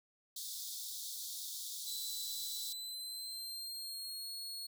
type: high-pass noise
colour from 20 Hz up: pink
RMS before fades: -44 dBFS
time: 0.36-2.73 s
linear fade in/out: 5 ms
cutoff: 3500 Hz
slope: 96 dB/octave
type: tone with pitch glide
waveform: sawtooth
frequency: 3989 to 4325 Hz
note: B7 to C#8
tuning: +17 to -43 cents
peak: -39 dBFS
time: 1.86-4.67 s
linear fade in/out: 10 ms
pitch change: +140 cents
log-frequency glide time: 2.66-4.31 s
effects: none